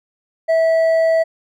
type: tone with hard clipping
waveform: sine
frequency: 652 Hz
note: E5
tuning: 19 cents flat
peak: -13 dBFS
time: 0.48-1.24 s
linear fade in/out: 20 ms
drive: 4 dB
effects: none